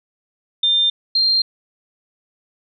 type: tone pair in turn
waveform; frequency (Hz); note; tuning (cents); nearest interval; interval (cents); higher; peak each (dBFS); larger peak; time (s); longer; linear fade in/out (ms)
sine; 3600 / 4185; A7 / C8; +39 / 0; minor third; 261; second; -13; neither; 0.63-0.9 / 1.15-1.42; neither; 5
effects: none